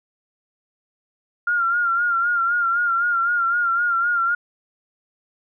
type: tone with vibrato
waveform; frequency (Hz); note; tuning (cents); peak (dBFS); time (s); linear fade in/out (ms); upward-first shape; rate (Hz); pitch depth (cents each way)
sine; 1396.9; F6; 0; -17; 1.47-4.35; 5; sine; 3.9; 53
effects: none